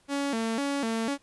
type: tone with vibrato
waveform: sawtooth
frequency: 252 Hz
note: B3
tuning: 35 cents sharp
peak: -23 dBFS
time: 0.08-1.18 s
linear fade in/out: 50 ms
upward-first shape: square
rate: 2 Hz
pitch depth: 190 cents each way
effects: pink hiss -64 dBFS RMS until 1.22 s + resampled to 24000 Hz